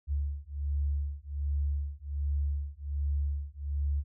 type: beating tone pair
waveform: sine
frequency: 71 / 72.3 Hz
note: C#2 / D2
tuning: +42 / -27 cents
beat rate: 1.3 Hz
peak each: -32 / -32 dBFS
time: 0.07-4.04 s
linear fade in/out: 50 ms
effects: none